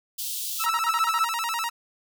white high-pass noise, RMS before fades -31 dBFS, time 0.18-0.66 s, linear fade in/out 10 ms, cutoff 3000 Hz, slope 48 dB/octave
sawtooth tone with vibrato, 1112 Hz, C#6, 5 cents sharp, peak -22 dBFS, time 0.59-1.7 s, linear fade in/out 20 ms, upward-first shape square, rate 10 Hz, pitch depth 290 cents each way
triangle tone bursts, 1318.5 Hz, E6, in tune, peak -20 dBFS, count 9, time 0.66-1.25 s, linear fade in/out 5 ms, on 46 ms, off 22 ms
effects none

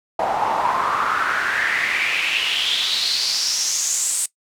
pink noise with band-pass filter sweep, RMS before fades -21 dBFS, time 0.19-4.26 s, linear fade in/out 5 ms, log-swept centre 740 to 8500 Hz, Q 5, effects noise-tail reverb RT60 0.1 s tail -19 dB re dry

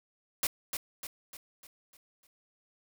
white noise with echo, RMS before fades -29 dBFS, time 0.43-0.47 s, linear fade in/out 2 ms, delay 300 ms, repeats 6, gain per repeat -6 dB, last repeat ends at 2.27 s, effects none

